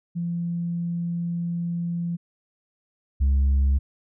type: tone pair in turn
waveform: sine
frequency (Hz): 171.3 / 68.3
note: F3 / C#2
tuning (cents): -33 / -25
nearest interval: octave + major third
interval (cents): 1592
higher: first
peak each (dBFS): -24 / -14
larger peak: second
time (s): 0.15-2.17 / 3.2-3.79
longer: first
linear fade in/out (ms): 20
effects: tanh soft clip ceiling -16 dBFS